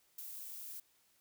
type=noise with ADSR envelope; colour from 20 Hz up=violet; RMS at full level=-44 dBFS; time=0.18-0.8 s; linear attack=5 ms; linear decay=21 ms; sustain=-3 dB; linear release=3 ms; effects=white hiss -72 dBFS RMS until 1.2 s